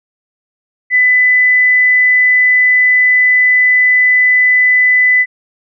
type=tone; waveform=sine; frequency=2000 Hz; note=B6; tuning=21 cents sharp; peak=-6 dBFS; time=0.9-5.26 s; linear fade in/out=50 ms; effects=none